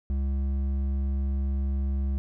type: tone with hard clipping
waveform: sine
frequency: 67.9 Hz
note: C#2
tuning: 35 cents flat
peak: -26 dBFS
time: 0.1-2.18 s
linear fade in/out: 0 ms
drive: 7 dB
effects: none